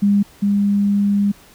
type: tone pair in turn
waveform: sine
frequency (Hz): 202.1 / 202.1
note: G#3 / G#3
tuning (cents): -47 / -47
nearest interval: unison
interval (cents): 0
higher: neither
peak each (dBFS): -11 / -13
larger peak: first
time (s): 0.02-0.23 / 0.42-1.32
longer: second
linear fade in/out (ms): 10
effects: pink hiss -47 dBFS RMS until 1.54 s